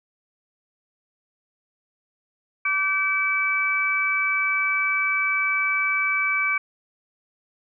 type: tone cluster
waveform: sine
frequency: 1160 / 1539 / 2300 Hz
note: D6 / G6 / D7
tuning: -22 / -32 / -37 cents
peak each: -28 / -28 / -21 dBFS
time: 2.65-6.58 s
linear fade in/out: 5 ms
effects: none